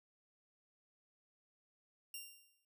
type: tone with exponential decay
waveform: 10% pulse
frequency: 2780 Hz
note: F7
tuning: 9 cents flat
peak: -34 dBFS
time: 2.14-2.65 s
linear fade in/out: 2 ms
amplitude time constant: 110 ms
effects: none